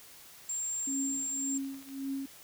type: tone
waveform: sine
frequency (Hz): 7410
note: A#8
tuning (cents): -11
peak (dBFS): -32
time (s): 0.49-1.58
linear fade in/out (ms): 5
type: tone with tremolo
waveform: sine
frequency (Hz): 272.1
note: C#4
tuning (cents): -32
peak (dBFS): -31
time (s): 0.87-2.26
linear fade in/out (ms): 5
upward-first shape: triangle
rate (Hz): 1.8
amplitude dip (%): 95
type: clicks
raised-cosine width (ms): 0.2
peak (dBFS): -37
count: 4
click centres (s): 1.647 / 1.745 / 1.826 / 1.888
effects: white hiss -53 dBFS RMS until 2.43 s

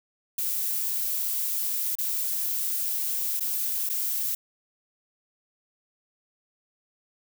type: noise with dropouts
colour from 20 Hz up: violet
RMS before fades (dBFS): -28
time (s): 0.38-4.35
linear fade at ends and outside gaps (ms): 5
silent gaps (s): 1.954-1.985 / 3.397-3.406 / 3.891-3.897
effects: none

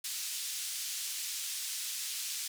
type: band-pass noise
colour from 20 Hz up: white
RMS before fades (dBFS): -38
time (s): 0.04-2.48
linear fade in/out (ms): 5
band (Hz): 3200 to 9100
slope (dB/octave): 12
effects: none

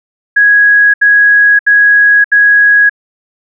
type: tone bursts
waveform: sine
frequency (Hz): 1661.2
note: G#6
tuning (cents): 0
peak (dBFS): -3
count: 4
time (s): 0.36-2.896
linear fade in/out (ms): 10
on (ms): 580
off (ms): 72
effects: none

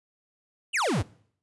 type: exponential sweep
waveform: square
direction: down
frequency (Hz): 3136 to 73.42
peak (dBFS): -24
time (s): 0.73-1.03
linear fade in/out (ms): 20
effects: noise-tail reverb RT60 0.6 s tail -22 dB re dry + resampled to 24000 Hz

